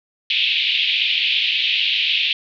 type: band-pass noise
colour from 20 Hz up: pink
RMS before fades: -19 dBFS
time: 0.3-2.33 s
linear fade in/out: 2 ms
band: 2500 to 3700 Hz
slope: 48 dB/octave
effects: none